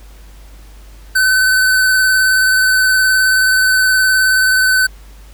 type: tone with vibrato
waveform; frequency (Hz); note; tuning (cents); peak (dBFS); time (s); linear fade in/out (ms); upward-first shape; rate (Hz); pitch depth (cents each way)
square; 1519; F#6; +45; -10; 1.15-4.87; 10; sine; 19; 20
effects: added 50 Hz sine -35 dBFS peak until 5.33 s + pink hiss -46 dBFS RMS until 5.33 s